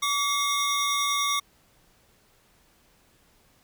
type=tone cluster; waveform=square; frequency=1144 / 2156 / 3687 / 5730 Hz; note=D6 / C#7 / A#7 / F8; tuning=-46 / -49 / -20 / +44 cents; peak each=-27 / -32 / -30 / -33 dBFS; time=0.02-1.4 s; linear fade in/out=10 ms; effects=pink hiss -62 dBFS RMS until 3.63 s

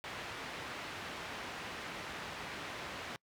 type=low-pass noise; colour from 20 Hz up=white; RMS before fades=-44 dBFS; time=0.04-3.16 s; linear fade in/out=0 ms; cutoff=2400 Hz; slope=12 dB/octave; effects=noise-tail reverb RT60 0.1 s tail -26 dB re dry + high-pass 60 Hz 12 dB/octave

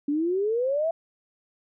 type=exponential sweep; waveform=sine; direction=up; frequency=281.4 to 676 Hz; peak=-22 dBFS; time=0.08-0.91 s; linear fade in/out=5 ms; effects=none

